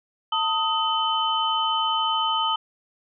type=tone cluster; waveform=sine; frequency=897 / 1257 / 3050 Hz; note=A5 / D#6 / G7; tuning=+33 / +17 / -48 cents; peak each=-25 dBFS; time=0.32-2.56 s; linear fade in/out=5 ms; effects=none